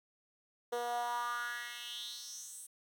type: tone with high-pass filter sweep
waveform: 10% pulse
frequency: 239.8 Hz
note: A#3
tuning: 49 cents sharp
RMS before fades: -40 dBFS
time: 0.72-2.67 s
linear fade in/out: 10 ms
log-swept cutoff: 490 to 9400 Hz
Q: 4.4
effects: 11-bit